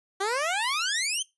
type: exponential sweep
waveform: 15% pulse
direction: up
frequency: 376.9 to 3211 Hz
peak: -19 dBFS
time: 0.2-1.23 s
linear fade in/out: 10 ms
effects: noise-tail reverb RT60 0.2 s tail -20 dB re dry + resampled to 24000 Hz